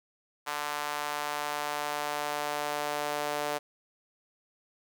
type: tone with high-pass filter sweep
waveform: sawtooth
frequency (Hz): 147.5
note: D3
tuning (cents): +8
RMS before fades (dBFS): -33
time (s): 0.46-3.59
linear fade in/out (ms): 20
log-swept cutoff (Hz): 970 to 590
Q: 1.6
effects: none

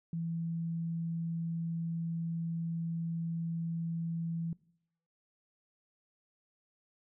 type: tone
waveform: sine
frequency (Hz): 166.2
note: E3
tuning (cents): +15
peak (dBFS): -33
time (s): 0.13-4.53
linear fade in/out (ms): 2
effects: noise-tail reverb RT60 0.7 s tail -22 dB re dry

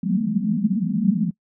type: band-pass noise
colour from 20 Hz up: white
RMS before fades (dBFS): -21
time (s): 0.03-1.31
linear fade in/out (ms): 10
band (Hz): 170 to 230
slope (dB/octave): 96
effects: noise-tail reverb RT60 0.1 s tail -23 dB re dry

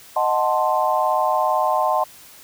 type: chord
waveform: sine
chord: D# diminished seventh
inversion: none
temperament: equal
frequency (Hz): 622.3 / 740 / 880 / 1046.5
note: D#5 / F#5 / A5 / C6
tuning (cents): 0 / 0 / 0 / 0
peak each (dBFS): -22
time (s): 0.16-2.04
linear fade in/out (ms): 5
effects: white hiss -45 dBFS RMS until 2.43 s

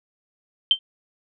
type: tone with exponential decay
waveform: sine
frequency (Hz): 3126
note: G7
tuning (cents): -6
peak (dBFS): -8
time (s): 0.71-0.79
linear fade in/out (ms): 1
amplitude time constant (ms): 17
effects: none

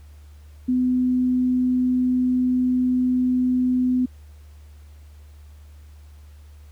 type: tone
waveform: sine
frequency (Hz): 252.2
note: B3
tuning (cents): +36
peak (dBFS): -17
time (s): 0.68-4.06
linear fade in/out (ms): 10
effects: added 74 Hz sine -42 dBFS peak until 6.71 s + pink hiss -59 dBFS RMS until 6.71 s

